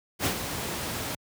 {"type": "noise with ADSR envelope", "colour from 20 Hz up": "pink", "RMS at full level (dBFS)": -24, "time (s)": [0.19, 1.15], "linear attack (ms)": 68, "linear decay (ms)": 78, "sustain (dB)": -8, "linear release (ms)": 4, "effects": ["high-pass 80 Hz 12 dB/octave"]}